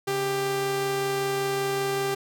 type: tone pair together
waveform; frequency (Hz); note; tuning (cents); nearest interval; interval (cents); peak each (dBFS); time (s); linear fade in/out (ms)
sawtooth; 140 / 394.8; C#3 / G4; +18 / +12; octave + tritone; 1794; -31 / -21; 0.07-2.15; 10
effects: none